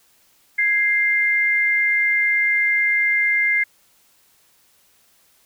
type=tone pair together; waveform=sine; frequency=1661.2 / 2097 Hz; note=G#6 / C7; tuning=0 / +3 cents; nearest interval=major third; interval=403 cents; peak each=-23 / -16 dBFS; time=0.58-3.64 s; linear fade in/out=10 ms; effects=white hiss -58 dBFS RMS until 5.45 s